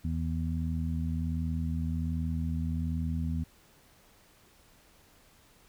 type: harmonic tone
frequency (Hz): 81.3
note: E2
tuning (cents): -23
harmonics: 1 / 2 / 3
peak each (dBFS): -31 / -34 / -36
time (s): 0.04-3.44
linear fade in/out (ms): 10
effects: pink hiss -61 dBFS RMS until 5.68 s